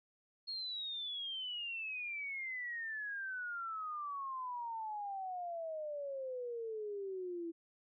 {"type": "exponential sweep", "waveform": "sine", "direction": "down", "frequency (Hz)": [4316, 329.6], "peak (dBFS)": -39, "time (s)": [0.47, 7.52], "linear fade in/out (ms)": 20, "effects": []}